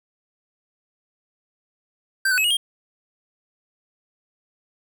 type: tone with pitch steps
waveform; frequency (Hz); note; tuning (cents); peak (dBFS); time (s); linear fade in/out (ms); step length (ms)
square; 1565 / 1495 / 2572 / 2885 / 3214; G6 / F#6 / E7 / F#7 / G7; -3 / +17 / -43 / -44 / +43; -18; 2.25-2.57; 5; 64
effects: none